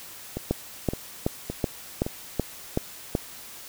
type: two click trains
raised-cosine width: 2 ms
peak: -16 / -9 dBFS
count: 4 / 8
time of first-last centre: 0.37-2.065 / 0.51-3.152 s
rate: 1.77 / 2.65 Hz
effects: white hiss -43 dBFS RMS until 3.68 s